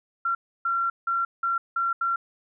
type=tone bursts at uneven times; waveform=sine; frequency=1367 Hz; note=F6; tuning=37 cents flat; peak=-22 dBFS; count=6; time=0.25-0.35 / 0.65-0.9 / 1.07-1.25 / 1.43-1.58 / 1.76-1.93 / 2.01-2.16 s; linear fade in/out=5 ms; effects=none